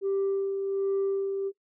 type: tone with tremolo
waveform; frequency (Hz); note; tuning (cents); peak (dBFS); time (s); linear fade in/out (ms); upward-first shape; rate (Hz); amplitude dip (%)
sine; 392; G4; 0; -22; 0.01-1.52; 50; sine; 1.3; 45
effects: noise-tail reverb RT60 0.1 s tail -19 dB re dry + tanh soft clip ceiling -22 dBFS